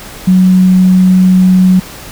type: tone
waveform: sine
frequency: 185 Hz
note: F#3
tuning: in tune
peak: -3 dBFS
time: 0.27-1.8 s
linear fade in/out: 10 ms
effects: pink hiss -29 dBFS RMS until 2.11 s